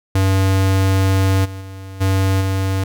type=tone with level steps; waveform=square; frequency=95.9 Hz; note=G2; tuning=37 cents flat; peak=-13 / -28 / -31 / -14 / -17 dBFS; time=0.15-2.84 s; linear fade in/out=5 ms; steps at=1.44 / 1.6 / 2 / 2.4 s; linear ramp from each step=20 ms; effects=none